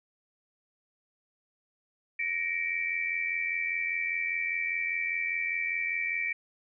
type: tone cluster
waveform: sine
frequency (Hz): 1880 / 2246 / 2331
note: A#6 / C#7 / D7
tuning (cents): +14 / +22 / -14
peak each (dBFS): -35 / -36 / -30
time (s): 2.19-6.33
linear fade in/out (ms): 5
effects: none